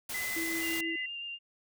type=noise; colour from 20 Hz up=white; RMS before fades=-38 dBFS; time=0.09-0.81 s; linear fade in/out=5 ms
type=tone; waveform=sine; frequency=2022 Hz; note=B6; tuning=40 cents sharp; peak=-34 dBFS; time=0.14-1.06 s; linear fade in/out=5 ms
type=tone with tremolo; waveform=sine; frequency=329.6 Hz; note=E4; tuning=in tune; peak=-34 dBFS; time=0.36-0.96 s; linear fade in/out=5 ms; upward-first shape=sine; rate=6.3 Hz; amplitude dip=30%
type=tone with vibrato; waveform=sine; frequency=2794 Hz; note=F7; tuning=in tune; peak=-37 dBFS; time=0.6-1.39 s; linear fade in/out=50 ms; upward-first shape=square; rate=8.1 Hz; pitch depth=10 cents each way
effects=none